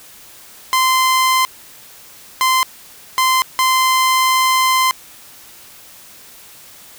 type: tone bursts at uneven times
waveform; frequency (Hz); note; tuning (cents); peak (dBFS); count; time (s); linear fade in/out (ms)
sawtooth; 1037; C6; -16; -8; 4; 0.73-1.45 / 2.41-2.63 / 3.18-3.42 / 3.59-4.91; 0
effects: white hiss -41 dBFS RMS until 6.98 s